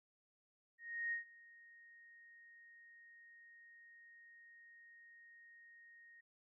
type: tone with ADSR envelope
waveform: sine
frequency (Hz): 1864.7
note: A#6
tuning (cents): 0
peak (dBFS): -36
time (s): 0.78-6.21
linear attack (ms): 340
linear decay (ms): 120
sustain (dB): -23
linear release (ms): 9
effects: none